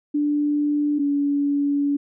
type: tone pair in turn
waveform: sine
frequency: 293.7 / 285.2 Hz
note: D4 / C#4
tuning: 0 / +49 cents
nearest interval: minor second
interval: 51 cents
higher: first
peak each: -18 dBFS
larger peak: neither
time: 0.14-0.99 / 0.99-1.97 s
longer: second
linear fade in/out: 10 ms
effects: none